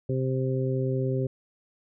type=harmonic tone; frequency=130.81 Hz; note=C3; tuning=in tune; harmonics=1 / 2 / 3 / 4; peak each=-26 / -33 / -30 / -34 dBFS; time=0.09-1.27 s; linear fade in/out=5 ms; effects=none